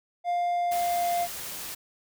triangle tone with pitch glide, 702 to 697.6 Hz, F5 to F5, +9 to -2 cents, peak -22 dBFS, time 0.24-1.28 s, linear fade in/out 50 ms, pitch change -11 cents, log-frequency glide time 0.52-1.11 s
white noise, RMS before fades -37 dBFS, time 0.71-1.75 s, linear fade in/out 10 ms
effects none

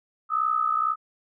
sine tone pair together, 1233 / 1295 Hz, D#6 / E6, -16 / -31 cents, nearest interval minor second, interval 85 cents, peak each -24 dBFS, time 0.29-0.96 s, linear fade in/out 50 ms, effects none

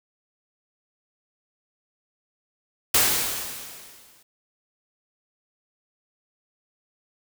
white noise with exponential decay, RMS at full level -17 dBFS, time 2.94-4.23 s, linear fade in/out 5 ms, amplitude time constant 280 ms, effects none

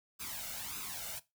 white noise with flanger, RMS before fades -42 dBFS, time 0.19-1.2 s, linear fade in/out 20 ms, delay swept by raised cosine 0.79 to 1.41 ms, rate 1.7 Hz, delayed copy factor +0.7, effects noise-tail reverb RT60 0.2 s tail -17 dB re dry

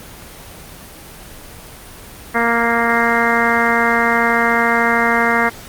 harmonic tone, 233.1 Hz, A#3, in tune, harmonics 1 / 2 / 3 / 4 / 5 / 6 / 7 / 8 / 9, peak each -21 / -21 / -21 / -21 / -21 / -21 / -21 / -21 / -21 dBFS, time 2.34-5.5 s, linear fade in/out 20 ms, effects pink hiss -36 dBFS RMS until 5.68 s + Opus 24 kbps

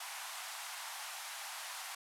pink band-pass noise, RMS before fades -45 dBFS, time 0-1.95 s, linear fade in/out 5 ms, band 720 to 13000 Hz, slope 48 dB/octave, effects none

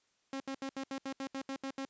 sawtooth tone bursts, 270 Hz, C#4, 45 cents flat, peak -33 dBFS, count 11, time 0.33-1.852 s, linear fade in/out 2 ms, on 72 ms, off 73 ms, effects white hiss -75 dBFS RMS until 1.89 s + resampled to 16000 Hz

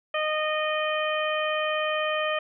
harmonic tone, 616 Hz, D#5, 17 cents flat, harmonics 1 / 2 / 3 / 4 / 5, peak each -27 / -30 / -32 / -33 / -34 dBFS, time 0.14-2.39 s, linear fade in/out 5 ms, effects none

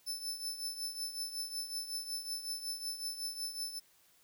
sawtooth tone with tremolo, 5274 Hz, E8, in tune, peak -32 dBFS, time 0.06-3.8 s, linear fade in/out 20 ms, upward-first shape triangle, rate 5.4 Hz, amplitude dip 75%, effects white hiss -67 dBFS RMS until 4.23 s

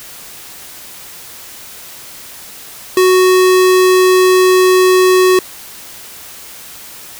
square tone, 370 Hz, F#4, in tune, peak -7 dBFS, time 2.97-5.39 s, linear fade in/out 2 ms, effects white hiss -33 dBFS RMS until 7.19 s

